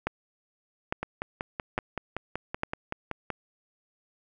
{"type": "two click trains", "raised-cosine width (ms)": 0.5, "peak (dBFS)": [-12, -16], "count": [4, 13], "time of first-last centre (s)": [[0.07, 2.634], [1.03, 3.303]], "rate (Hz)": [1.17, 5.28], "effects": []}